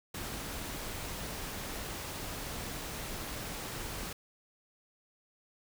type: noise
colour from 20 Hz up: pink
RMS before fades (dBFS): -40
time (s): 0.14-4.13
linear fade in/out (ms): 5
effects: none